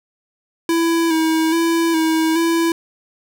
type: tone with vibrato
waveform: square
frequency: 326.6 Hz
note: E4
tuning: 16 cents flat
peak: -15 dBFS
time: 0.69-2.72 s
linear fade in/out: 2 ms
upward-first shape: square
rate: 1.2 Hz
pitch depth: 32 cents each way
effects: none